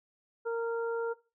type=harmonic tone; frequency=462.4 Hz; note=A#4; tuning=14 cents flat; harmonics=1 / 2 / 3; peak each=-30 / -42 / -40 dBFS; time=0.45-1.14 s; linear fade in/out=20 ms; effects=noise-tail reverb RT60 0.3 s tail -18 dB re dry